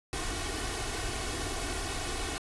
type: noise with comb filter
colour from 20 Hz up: pink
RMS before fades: -34 dBFS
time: 0.13-2.38 s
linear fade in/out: 0 ms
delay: 2.7 ms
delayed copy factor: +0.7
effects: resampled to 24000 Hz